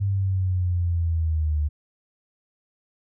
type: linear sweep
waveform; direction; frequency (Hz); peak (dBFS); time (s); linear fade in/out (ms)
sine; down; 100 to 73.7; -20; 0-1.69; 20
effects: none